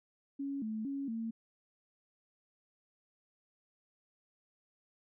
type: tone with pitch steps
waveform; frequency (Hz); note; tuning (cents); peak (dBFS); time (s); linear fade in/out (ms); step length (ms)
sine; 277.9 / 218.1 / 276.9 / 226.3; C#4 / A3 / C#4 / A3; +4 / -15 / -2 / +49; -35; 0.39-1.31; 10; 230
effects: none